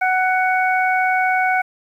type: harmonic tone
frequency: 744 Hz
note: F#5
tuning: 9 cents sharp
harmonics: 1 / 2 / 3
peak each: -17 / -20 / -22 dBFS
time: 0.01-1.62 s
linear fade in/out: 10 ms
effects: 8-bit